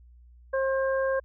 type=harmonic tone; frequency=534 Hz; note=C5; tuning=35 cents sharp; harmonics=1 / 2 / 3; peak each=-24 / -34 / -33 dBFS; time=0.53-1.2 s; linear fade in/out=10 ms; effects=added 60 Hz sine -50 dBFS peak until 1.24 s